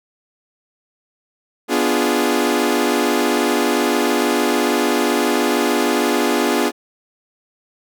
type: chord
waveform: sawtooth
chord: B diminished seventh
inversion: none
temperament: equal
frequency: 246.9 / 293.7 / 349.2 / 415.3 Hz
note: B3 / D4 / F4 / Ab4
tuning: 0 / 0 / 0 / 0 cents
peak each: -17 dBFS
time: 1.68-6.72 s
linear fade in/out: 50 ms
effects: none